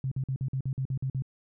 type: tone bursts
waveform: sine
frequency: 132.5 Hz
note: C3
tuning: 22 cents sharp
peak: -27 dBFS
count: 10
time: 0.04-1.222 s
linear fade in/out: 2 ms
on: 75 ms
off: 48 ms
effects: none